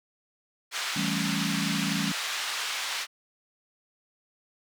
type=band-pass noise; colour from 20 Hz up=white; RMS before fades=-32 dBFS; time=0.71-3.07 s; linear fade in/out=50 ms; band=1000 to 4300 Hz; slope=12 dB/octave
type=chord; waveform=sine; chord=A dominant seventh; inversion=second; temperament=equal with one note detuned; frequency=163.68 / 196 / 220 / 277.2 Hz; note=E3 / G3 / A3 / C#4; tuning=-12 / 0 / 0 / 0 cents; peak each=-33 / -31 / -34 / -34 dBFS; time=0.96-2.12 s; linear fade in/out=5 ms
effects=none